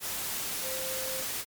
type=tone in noise; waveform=sine; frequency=523.3 Hz; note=C5; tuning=in tune; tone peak=-37 dBFS; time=0.61-1.25 s; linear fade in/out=50 ms; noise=white; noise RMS=-34 dBFS; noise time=0-1.45 s; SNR=-6 dB; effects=MP3 96 kbps